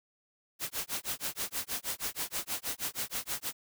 white noise with tremolo, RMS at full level -33 dBFS, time 0.59-3.53 s, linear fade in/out 50 ms, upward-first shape sine, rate 6.3 Hz, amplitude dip 100%, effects none

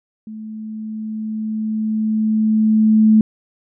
sine tone with level ramp, 217.4 Hz, A3, 21 cents flat, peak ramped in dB -29 to -7 dBFS, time 0.27-3.21 s, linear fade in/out 2 ms, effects none

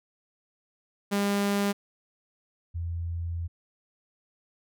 sawtooth / sine tone pair in turn, 201.5 / 84.72 Hz, G3 / E2, +48 / +48 cents, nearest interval octave + minor third, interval 1500 cents, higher first, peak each -20 / -29 dBFS, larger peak first, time 1.11-1.73 / 2.74-3.48 s, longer second, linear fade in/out 20 ms, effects none

